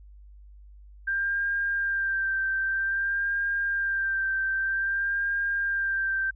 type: tone with vibrato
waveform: sine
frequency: 1585 Hz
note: G6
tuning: 19 cents sharp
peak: -24 dBFS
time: 1.07-6.31 s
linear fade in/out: 10 ms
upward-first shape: sine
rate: 0.52 Hz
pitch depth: 25 cents each way
effects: added 50 Hz sine -46 dBFS peak until 6.35 s